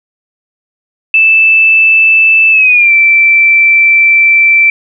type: tone with pitch glide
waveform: sine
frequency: 2637 to 2336 Hz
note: E7 to D7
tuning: 0 to -10 cents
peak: -3 dBFS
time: 1.14-4.7 s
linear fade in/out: 2 ms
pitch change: -210 cents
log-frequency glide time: 2.51-2.92 s
effects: none